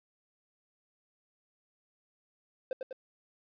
triangle tone with echo, 519 Hz, C5, 14 cents flat, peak -28 dBFS, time 2.71-2.73 s, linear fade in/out 2 ms, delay 99 ms, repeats 2, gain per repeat -4 dB, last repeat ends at 2.928 s, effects resampled to 11025 Hz + 11-bit

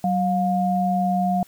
sine tone pair together, 188.26 / 710 Hz, F#3 / F5, +30 / +28 cents, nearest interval octave + major seventh, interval 2298 cents, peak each -21 dBFS, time 0.04-1.43 s, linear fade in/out 2 ms, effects white hiss -53 dBFS RMS until 1.47 s

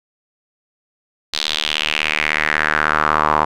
sawtooth tone with band-pass filter sweep, 76.4 Hz, D#2, 31 cents flat, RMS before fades -18 dBFS, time 1.33-3.45 s, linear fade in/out 10 ms, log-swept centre 4100 to 980 Hz, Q 3.6, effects none

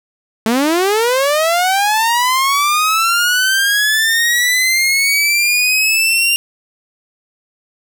sawtooth linear sweep, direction up, 213.9 to 2794 Hz, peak -8 dBFS, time 0.46-6.36 s, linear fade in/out 0 ms, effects none

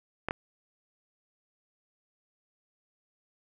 clicks, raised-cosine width 0.5 ms, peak -15 dBFS, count 2, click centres 0.286 / 0.309 s, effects 9-bit

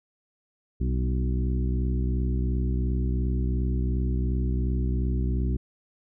harmonic tone with a mistuned harmonic, 62.8 Hz, B1, 30 cents sharp, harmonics 1 / 2 / 3 / 4 / 5 / 6, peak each -24 / -30 / -34 / -36 / -38 / -40 dBFS, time 0.8-5.57 s, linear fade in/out 10 ms, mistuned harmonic 3, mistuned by +51 cents, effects none

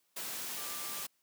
sine tone in noise, 1183 Hz, D6, 12 cents sharp, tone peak -49 dBFS, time 0.57-1.04 s, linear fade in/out 10 ms, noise white, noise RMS -40 dBFS, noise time 0.16-1.07 s, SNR -12 dB, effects white hiss -75 dBFS RMS until 1.22 s + high-pass 150 Hz 12 dB/octave

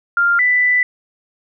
sine tone pair in turn, 1396.9 / 1986.4 Hz, F6 / B6, 0 / +9 cents, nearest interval tritone, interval 609 cents, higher second, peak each -11 dBFS, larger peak neither, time 0.17-0.39 / 0.39-0.83 s, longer second, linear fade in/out 2 ms, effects none

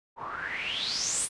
white noise with low-pass filter sweep, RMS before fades -32 dBFS, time 0.16-1.29 s, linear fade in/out 50 ms, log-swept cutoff 910 to 10000 Hz, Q 7.5, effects resampled to 24000 Hz

